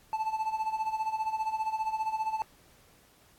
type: tone with tremolo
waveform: triangle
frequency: 876 Hz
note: A5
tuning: 8 cents flat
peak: -24 dBFS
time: 0.13-2.42 s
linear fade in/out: 0 ms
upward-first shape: sine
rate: 15 Hz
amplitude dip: 75%
effects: pink hiss -61 dBFS RMS until 3.38 s + AAC 64 kbps